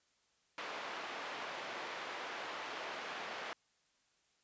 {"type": "band-pass noise", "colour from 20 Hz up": "pink", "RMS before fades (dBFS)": -44, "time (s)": [0.58, 3.53], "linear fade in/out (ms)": 0, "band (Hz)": [580, 2900], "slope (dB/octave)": 12, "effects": ["white hiss -75 dBFS RMS until 4.43 s", "resampled to 16000 Hz"]}